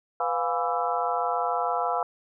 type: harmonic tone with a mistuned harmonic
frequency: 165.9 Hz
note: E3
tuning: 11 cents sharp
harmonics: 3 / 4 / 5 / 6 / 7 / 8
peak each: -32 / -28 / -31 / -31 / -35 / -31 dBFS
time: 0.2-2.03 s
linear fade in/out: 2 ms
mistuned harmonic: 4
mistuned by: +100 cents
effects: none